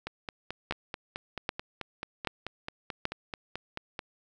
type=two click trains; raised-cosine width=0.3 ms; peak=-13 / -19 dBFS; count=4 / 19; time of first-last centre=0.71-3.054 / 0.07-3.992 s; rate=1.28 / 4.59 Hz; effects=none